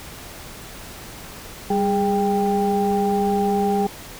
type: tone cluster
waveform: sine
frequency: 197.8 / 410.6 / 791 Hz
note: G3 / G#4 / G5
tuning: +16 / -20 / +15 cents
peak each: -21 dBFS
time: 1.7-3.87 s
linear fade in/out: 5 ms
effects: tanh soft clip ceiling -9 dBFS + pink hiss -38 dBFS RMS until 4.19 s